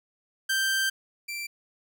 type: tone pair in turn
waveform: sawtooth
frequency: 1568 / 2349 Hz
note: G6 / D7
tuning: 0 / 0 cents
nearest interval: perfect fifth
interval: 700 cents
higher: second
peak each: -20 / -29 dBFS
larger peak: first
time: 0.49-0.9 / 1.28-1.47 s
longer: first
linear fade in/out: 10 ms
effects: none